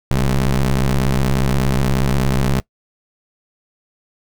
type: ring-modulated tone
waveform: 30% pulse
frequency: 65.1 Hz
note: C2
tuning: 8 cents flat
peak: -8 dBFS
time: 0.11-2.6 s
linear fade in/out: 0 ms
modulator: 69.3 Hz
effects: noise-tail reverb RT60 0.1 s tail -21 dB re dry